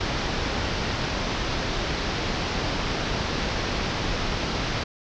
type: low-pass noise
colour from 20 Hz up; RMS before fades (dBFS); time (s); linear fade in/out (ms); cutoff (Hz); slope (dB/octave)
pink; -27; 0-4.84; 10; 5700; 48
effects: none